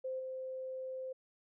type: tone with level steps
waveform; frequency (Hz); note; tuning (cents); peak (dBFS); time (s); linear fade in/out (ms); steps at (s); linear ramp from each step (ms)
sine; 520; C5; -11; -36 / -39; 0.04-1.13; 10; 0.19; 10
effects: none